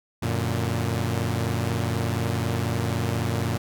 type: chord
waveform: sawtooth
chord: Gb augmented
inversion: none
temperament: equal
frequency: 92.5 / 116.54 / 146.83 Hz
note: Gb2 / Bb2 / D3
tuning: 0 / 0 / 0 cents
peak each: -24 / -22 / -28 dBFS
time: 0.22-3.58 s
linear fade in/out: 10 ms
effects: none